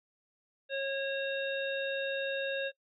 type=harmonic tone with a mistuned harmonic; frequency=546 Hz; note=C#5; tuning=26 cents flat; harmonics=1 / 3 / 5 / 7; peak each=-33 / -38 / -40 / -41 dBFS; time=0.69-2.72 s; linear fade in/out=50 ms; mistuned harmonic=7; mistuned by=-50 cents; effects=noise-tail reverb RT60 0.1 s tail -23 dB re dry